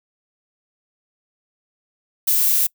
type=noise; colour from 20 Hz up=violet; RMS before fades=-17 dBFS; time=2.27-2.67 s; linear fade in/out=10 ms; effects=noise-tail reverb RT60 0.1 s tail -25 dB re dry